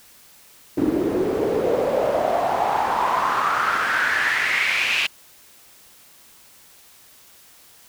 pink noise with band-pass filter sweep, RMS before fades -21 dBFS, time 0.77-5.07 s, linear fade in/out 10 ms, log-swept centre 300 to 2700 Hz, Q 4.9, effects white hiss -50 dBFS RMS until 7.88 s

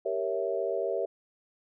sine chord, G diminished seventh, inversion none, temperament equal, 392 / 466.2 / 554.4 / 659.3 Hz, G4 / Bb4 / Db5 / Fb5, 0 / 0 / 0 / 0 cents, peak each -33 dBFS, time 0.05-1.06 s, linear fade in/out 10 ms, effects none

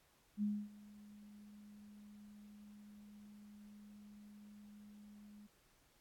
sine tone with ADSR envelope, 207.7 Hz, G#3, in tune, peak -33 dBFS, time 0.37-5.47 s, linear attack 56 ms, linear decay 260 ms, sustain -22 dB, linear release 10 ms, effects pink hiss -72 dBFS RMS until 6 s + AAC 64 kbps

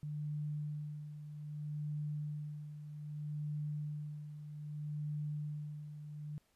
sine tone with tremolo, 149.3 Hz, D3, 29 cents sharp, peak -36 dBFS, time 0.03-6.38 s, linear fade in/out 0 ms, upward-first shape sine, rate 0.63 Hz, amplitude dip 65%, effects pink hiss -75 dBFS RMS until 6.55 s + resampled to 32000 Hz

